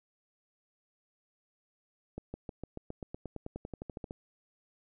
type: accelerating click train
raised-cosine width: 2 ms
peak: -26 dBFS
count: 19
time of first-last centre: 2.18-4.109 s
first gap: 160 ms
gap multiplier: 0.95
effects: none